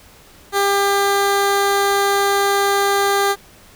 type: tone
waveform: 15% pulse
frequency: 399.2 Hz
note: G4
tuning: 32 cents sharp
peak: -8 dBFS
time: 0.52-3.36 s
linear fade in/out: 50 ms
effects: pink hiss -46 dBFS RMS until 3.75 s